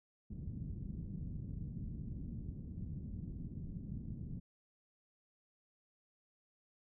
white low-pass noise, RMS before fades -44 dBFS, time 0.3-4.4 s, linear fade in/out 10 ms, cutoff 200 Hz, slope 24 dB/octave, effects none

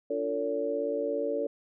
sine tone cluster, 291.8 / 350.1 / 451.3 / 568 Hz, D4 / F4 / A4 / C#5, -11 / +4 / +44 / +42 cents, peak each -36 / -39 / -31 / -31 dBFS, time 0.1-1.47 s, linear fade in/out 5 ms, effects none

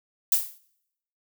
violet noise with exponential decay, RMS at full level -17 dBFS, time 0.32-0.58 s, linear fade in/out 2 ms, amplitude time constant 55 ms, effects noise-tail reverb RT60 0.8 s tail -23 dB re dry

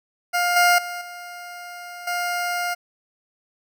20% pulse tone with level steps, 706 Hz, F5, 19 cents sharp, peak -14 / -9 / -24 / -30 / -18 dBFS, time 0.33-2.75 s, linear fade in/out 20 ms, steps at 0.56 / 0.78 / 1.01 / 2.07 s, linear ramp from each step 5 ms, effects none

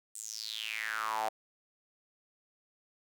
sawtooth tone with high-pass filter sweep, 110 Hz, A2, in tune, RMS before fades -37 dBFS, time 0.15-1.29 s, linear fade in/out 5 ms, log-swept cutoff 8400 to 700 Hz, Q 6.6, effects none

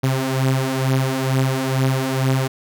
sawtooth beating tone pair, 130.81 / 133.01 Hz, C3 / C3, 0 / +29 cents, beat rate 2.2 Hz, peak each -18 / -15 dBFS, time 0.03-2.48 s, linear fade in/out 10 ms, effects none

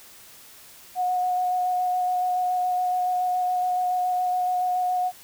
sine tone with vibrato, 728 Hz, F#5, 28 cents flat, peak -21 dBFS, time 0.95-5.12 s, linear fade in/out 50 ms, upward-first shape square, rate 7.1 Hz, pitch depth 9 cents each way, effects white hiss -48 dBFS RMS until 5.23 s

